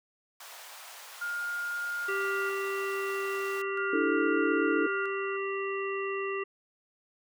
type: high-pass noise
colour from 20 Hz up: pink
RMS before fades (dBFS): -47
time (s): 0.4-3.62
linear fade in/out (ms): 5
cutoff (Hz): 690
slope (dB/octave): 24
type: tone with tremolo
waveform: sine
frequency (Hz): 1415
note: F6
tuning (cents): +22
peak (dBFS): -31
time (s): 1.21-5.37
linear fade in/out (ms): 10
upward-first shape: square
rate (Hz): 0.39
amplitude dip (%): 65
type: harmonic tone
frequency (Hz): 392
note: G4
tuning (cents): 0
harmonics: 1 / 3 / 5 / 7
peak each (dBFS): -32 / -37 / -39 / -40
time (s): 2.08-6.44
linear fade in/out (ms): 10
type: chord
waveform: sine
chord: D suspended second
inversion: none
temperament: equal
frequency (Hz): 293.7 / 329.6 / 440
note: D4 / E4 / A4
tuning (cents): 0 / 0 / 0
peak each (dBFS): -30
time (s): 3.93-4.87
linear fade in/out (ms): 5
effects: none